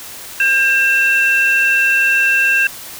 sine tone pair together, 1600 / 2691 Hz, G6 / E7, +35 / +35 cents, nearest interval major sixth, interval 900 cents, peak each -12 dBFS, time 0.4-2.67 s, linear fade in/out 2 ms, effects tanh soft clip ceiling -5 dBFS + white hiss -32 dBFS RMS until 2.99 s

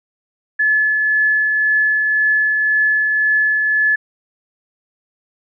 sine tone with tremolo, 1720 Hz, A6, 40 cents flat, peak -11 dBFS, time 0.59-3.96 s, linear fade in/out 10 ms, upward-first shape triangle, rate 1.9 Hz, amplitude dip 30%, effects none

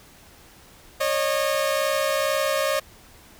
sawtooth tone pair together, 548.8 / 611 Hz, C#5 / D#5, -17 / -32 cents, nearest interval major second, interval 185 cents, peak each -20 dBFS, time 1-2.8 s, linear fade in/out 10 ms, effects pink hiss -50 dBFS RMS until 3.39 s

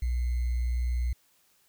sine tone with sample-and-hold, 60.7 Hz, B1, 29 cents flat, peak -25 dBFS, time 0.02-1.13 s, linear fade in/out 5 ms, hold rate 2100 Hz, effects white hiss -66 dBFS RMS until 1.68 s

